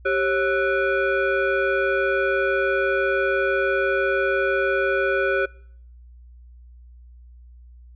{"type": "tone with frequency modulation", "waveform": "sine", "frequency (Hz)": 545, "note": "C#5", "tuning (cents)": -29, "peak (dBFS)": -18, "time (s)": [0.05, 5.46], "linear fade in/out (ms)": 10, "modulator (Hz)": 936, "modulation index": 1.4, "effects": ["noise-tail reverb RT60 0.7 s tail -26 dB re dry", "added 60 Hz sine -43 dBFS peak until 7.95 s"]}